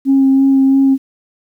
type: tone with vibrato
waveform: sine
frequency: 270 Hz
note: C#4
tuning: 45 cents flat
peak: -6 dBFS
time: 0.05-0.98 s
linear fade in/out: 50 ms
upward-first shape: sine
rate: 3 Hz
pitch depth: 13 cents each way
effects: tanh soft clip ceiling -3 dBFS + 8-bit